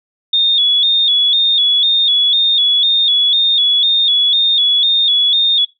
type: tone with vibrato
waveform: sine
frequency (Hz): 3520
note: A7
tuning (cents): 0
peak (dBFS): -9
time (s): 0.33-5.65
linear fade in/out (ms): 5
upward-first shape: square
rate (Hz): 2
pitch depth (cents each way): 66
effects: noise-tail reverb RT60 0.2 s tail -19 dB re dry